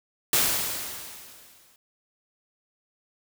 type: noise with exponential decay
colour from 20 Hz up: white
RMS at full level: -20 dBFS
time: 0.33-1.76 s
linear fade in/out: 2 ms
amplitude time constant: 310 ms
effects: none